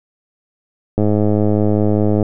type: click train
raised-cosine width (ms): 2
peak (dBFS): -3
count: 132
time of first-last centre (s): 0.98-2.228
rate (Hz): 105
effects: none